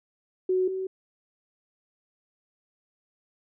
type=tone pair in turn; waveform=sine; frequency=370.9 / 378 Hz; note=F#4 / F#4; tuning=+4 / +37 cents; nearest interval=unison; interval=33 cents; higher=second; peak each=-21 / -28 dBFS; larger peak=first; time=0.49-0.68 / 0.68-0.87 s; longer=neither; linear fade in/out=5 ms; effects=none